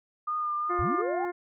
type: tone with vibrato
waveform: sine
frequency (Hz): 1212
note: D#6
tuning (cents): -46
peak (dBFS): -27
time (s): 0.27-1.02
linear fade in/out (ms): 10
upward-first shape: triangle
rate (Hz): 2.7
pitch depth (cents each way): 28
type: harmonic tone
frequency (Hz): 353.5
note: F4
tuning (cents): +21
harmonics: 1 / 2 / 3 / 4 / 5 / 6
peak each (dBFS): -30 / -36 / -40 / -42 / -44 / -46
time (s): 0.69-1.32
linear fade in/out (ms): 20
type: linear sweep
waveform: sine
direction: up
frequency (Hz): 50.2 to 830.6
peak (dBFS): -29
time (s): 0.79-1.25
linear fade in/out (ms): 0
effects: none